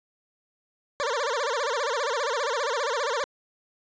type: tone with vibrato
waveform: 20% pulse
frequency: 518 Hz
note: C5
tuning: 17 cents flat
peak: -20 dBFS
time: 1-3.24 s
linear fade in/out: 0 ms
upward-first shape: sine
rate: 15 Hz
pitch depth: 240 cents each way
effects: resampled to 16000 Hz